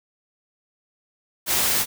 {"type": "noise", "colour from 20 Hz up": "white", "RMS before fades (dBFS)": -21, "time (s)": [1.46, 1.86], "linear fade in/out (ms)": 50, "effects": []}